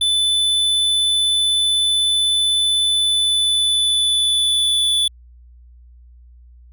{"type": "tone with pitch glide", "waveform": "square", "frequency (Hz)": [3504, 3468], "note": ["A7", "A7"], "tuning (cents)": [-8, -26], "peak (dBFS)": -15, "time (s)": [0.01, 5.08], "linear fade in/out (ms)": 5, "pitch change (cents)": -18, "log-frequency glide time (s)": [2.8, 4.97], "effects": ["added 60 Hz sine -42 dBFS peak until 6.72 s"]}